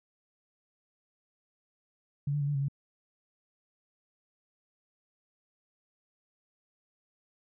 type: tone with pitch steps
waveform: sine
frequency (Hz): 142.5 / 146.7 / 141.7 / 145.9 / 137.7 / 140.5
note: C#3 / D3 / C#3 / D3 / C#3 / C#3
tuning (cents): +48 / -2 / +38 / -11 / -11 / +24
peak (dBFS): -27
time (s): 2.27-2.684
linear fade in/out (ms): 5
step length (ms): 69
effects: none